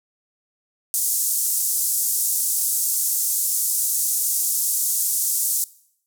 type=band-pass noise; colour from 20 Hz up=white; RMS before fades=-22 dBFS; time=0.94-5.64 s; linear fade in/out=0 ms; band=6600 to 14000 Hz; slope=24 dB/octave; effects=noise-tail reverb RT60 0.7 s tail -21 dB re dry